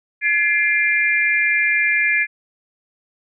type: tone cluster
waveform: sine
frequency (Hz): 1704 / 2093 / 2383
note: G#6 / C7 / D7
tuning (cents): +44 / 0 / +25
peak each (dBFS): -19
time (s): 0.21-2.27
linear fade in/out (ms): 50
effects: none